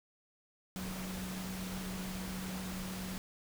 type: tone in noise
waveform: sine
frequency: 186.3 Hz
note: F#3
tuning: 12 cents sharp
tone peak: -40 dBFS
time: 0.76-3.18 s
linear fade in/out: 0 ms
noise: pink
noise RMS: -44 dBFS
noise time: 0.76-3.18 s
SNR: +1 dB
effects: none